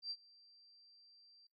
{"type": "tone with ADSR envelope", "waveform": "sine", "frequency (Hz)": 4704, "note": "D8", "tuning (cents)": 2, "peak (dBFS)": -38, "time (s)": [0.02, 1.47], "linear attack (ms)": 87, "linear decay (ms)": 52, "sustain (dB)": -24, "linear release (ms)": 4, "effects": ["noise-tail reverb RT60 0.2 s tail -22 dB re dry"]}